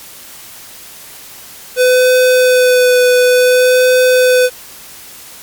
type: tone with vibrato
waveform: square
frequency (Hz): 502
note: B4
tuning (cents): +28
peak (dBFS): -7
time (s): 1.76-4.5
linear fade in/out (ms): 50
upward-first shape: sine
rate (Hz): 0.56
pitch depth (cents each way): 15
effects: white hiss -34 dBFS RMS until 5.42 s + MP3 96 kbps